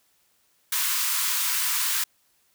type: high-pass noise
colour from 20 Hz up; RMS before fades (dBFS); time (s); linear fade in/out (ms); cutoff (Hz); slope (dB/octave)
white; -25; 0.72-2.04; 5; 930; 96
effects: white hiss -66 dBFS RMS until 2.54 s